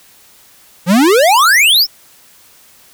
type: exponential sweep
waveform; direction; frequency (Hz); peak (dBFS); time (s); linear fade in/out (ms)
square; up; 164.81 to 5588; -7; 0.86-1.87; 50
effects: white hiss -45 dBFS RMS until 2.93 s

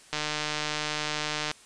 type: click train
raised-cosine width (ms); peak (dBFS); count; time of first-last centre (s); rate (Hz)
0.2; -12; 210; 0.13-1.514; 151
effects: white hiss -53 dBFS RMS until 1.65 s + resampled to 22050 Hz

